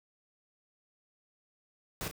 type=noise with echo; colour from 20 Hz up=pink; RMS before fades=-37 dBFS; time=2.01-2.08 s; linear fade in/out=0 ms; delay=32 ms; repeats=1; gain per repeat=-8 dB; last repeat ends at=2.112 s; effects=none